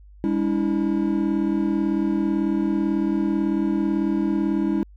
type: tone cluster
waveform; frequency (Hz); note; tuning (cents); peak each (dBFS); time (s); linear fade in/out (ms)
triangle; 201.8 / 286.2 / 324.3; G#3 / D4 / E4; -49 / -45 / -28; -22 / -23 / -21; 0.24-4.83; 0
effects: added 50 Hz sine -44 dBFS peak until 4.96 s